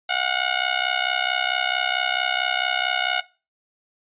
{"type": "tone with amplitude modulation", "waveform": "10% pulse", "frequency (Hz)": 728, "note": "F#5", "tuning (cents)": -28, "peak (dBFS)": -8, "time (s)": [0.09, 3.21], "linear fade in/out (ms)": 10, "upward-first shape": "sine", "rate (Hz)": 64.5, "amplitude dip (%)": 90, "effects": ["noise-tail reverb RT60 0.3 s tail -19 dB re dry", "resampled to 8000 Hz"]}